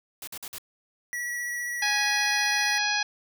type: noise bursts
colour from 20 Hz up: white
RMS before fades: -38 dBFS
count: 4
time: 0.22-0.583 s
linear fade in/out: 2 ms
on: 54 ms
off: 49 ms
type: tone with vibrato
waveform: square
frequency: 1934 Hz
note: B6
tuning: 37 cents flat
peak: -30 dBFS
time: 1.13-2.78 s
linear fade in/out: 0 ms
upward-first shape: sine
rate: 15 Hz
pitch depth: 12 cents each way
type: harmonic tone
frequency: 831 Hz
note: G#5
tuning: 1 cent sharp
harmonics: 1 / 2 / 3 / 4 / 5 / 6 / 7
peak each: -31 / -28 / -30 / -35 / -32 / -33 / -35 dBFS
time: 1.82-3.03 s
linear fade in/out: 5 ms
effects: none